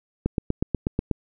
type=click train; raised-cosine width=3 ms; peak=-9 dBFS; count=8; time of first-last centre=0.26-1.113 s; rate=8.21 Hz; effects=none